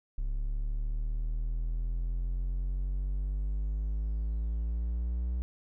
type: exponential sweep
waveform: triangle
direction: up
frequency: 34.65 to 61.3 Hz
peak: -27 dBFS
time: 0.18-5.42 s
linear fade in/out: 0 ms
effects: none